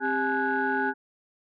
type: tone cluster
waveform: sine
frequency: 265.6 / 399.4 / 851 / 1474 / 1645 Hz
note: C4 / G4 / G#5 / F#6 / G#6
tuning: +26 / +32 / +42 / -7 / -17 cents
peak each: -30 / -30 / -28 / -28 / -33 dBFS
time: 0-0.94 s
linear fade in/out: 50 ms
effects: tanh soft clip ceiling -15 dBFS